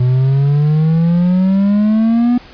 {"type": "exponential sweep", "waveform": "triangle", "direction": "up", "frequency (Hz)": [123.47, 246.9], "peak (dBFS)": -7, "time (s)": [0, 2.38], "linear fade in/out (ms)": 5, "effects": ["pink hiss -39 dBFS RMS until 2.53 s", "resampled to 11025 Hz"]}